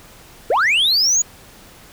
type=linear sweep; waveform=sine; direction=up; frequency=398.9 to 6900 Hz; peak=-10 dBFS; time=0.5-1.22 s; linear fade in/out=5 ms; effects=tanh soft clip ceiling -12 dBFS + pink hiss -44 dBFS RMS until 1.92 s